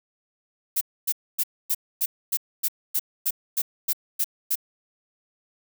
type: noise bursts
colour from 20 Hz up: violet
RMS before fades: -23 dBFS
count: 13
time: 0.76-4.556 s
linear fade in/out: 10 ms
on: 52 ms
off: 260 ms
effects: none